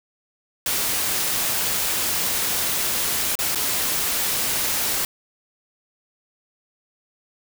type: noise with dropouts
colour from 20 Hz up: white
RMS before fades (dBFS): -23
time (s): 0.66-5.05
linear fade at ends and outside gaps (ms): 2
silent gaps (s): 3.354-3.389 / 3.549-3.556
effects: none